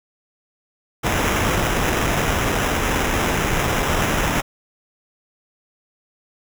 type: noise with sample-and-hold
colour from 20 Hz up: pink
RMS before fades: -20 dBFS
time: 1.03-4.42 s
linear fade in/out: 20 ms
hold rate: 4410 Hz
effects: none